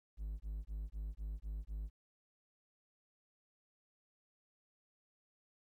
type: tone bursts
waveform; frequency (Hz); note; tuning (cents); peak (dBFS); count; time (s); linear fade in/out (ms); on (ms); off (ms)
triangle; 51.91; G#1; 0; -37; 7; 0.17-1.9; 50; 230; 20
effects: 13-bit